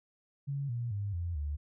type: tone with pitch steps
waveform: sine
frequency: 140 / 119.09 / 101.31 / 86.18 / 73.31 Hz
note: C#3 / A#2 / G#2 / F2 / D2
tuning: +18 / +37 / -42 / -22 / -3 cents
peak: -32 dBFS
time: 0.47-1.57 s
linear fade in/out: 20 ms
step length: 220 ms
effects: none